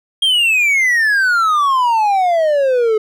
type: exponential sweep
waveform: triangle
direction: down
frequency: 3246 to 424 Hz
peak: -9 dBFS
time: 0.22-2.98 s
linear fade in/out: 5 ms
effects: none